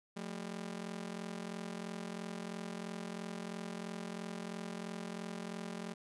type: ring-modulated tone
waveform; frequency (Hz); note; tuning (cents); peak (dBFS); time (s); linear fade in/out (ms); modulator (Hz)
sawtooth; 200; G3; +35; -34; 0.16-5.94; 10; 21.5
effects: resampled to 24000 Hz